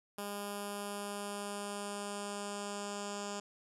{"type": "tone with low-pass filter sweep", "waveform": "10% pulse", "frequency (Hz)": 203.3, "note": "G#3", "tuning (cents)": -37, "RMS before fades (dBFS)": -41, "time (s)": [0.18, 3.4], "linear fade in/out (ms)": 5, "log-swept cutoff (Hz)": [12000, 7400], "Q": 3.1, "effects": []}